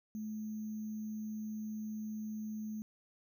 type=tone with sample-and-hold; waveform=sine; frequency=215 Hz; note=A3; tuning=40 cents flat; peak=-38 dBFS; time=0.15-2.82 s; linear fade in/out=0 ms; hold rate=6300 Hz; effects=none